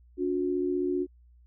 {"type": "tone pair together", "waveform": "sine", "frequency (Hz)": [286.1, 361.5], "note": ["D4", "F#4"], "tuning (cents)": [-45, -40], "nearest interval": "major third", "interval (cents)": 405, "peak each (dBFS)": [-30, -27], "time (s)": [0.17, 1.07], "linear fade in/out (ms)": 50, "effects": ["added 60 Hz sine -54 dBFS peak until 1.46 s"]}